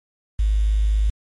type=tone with quantisation; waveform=sine; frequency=52.2 Hz; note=G#1; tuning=10 cents sharp; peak=-15 dBFS; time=0.39-1.1 s; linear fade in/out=5 ms; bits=7; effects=MP3 48 kbps